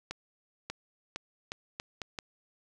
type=accelerating click train; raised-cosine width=0.2 ms; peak=-19 dBFS; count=7; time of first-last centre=0.11-2.188 s; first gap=590 ms; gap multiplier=0.78; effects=none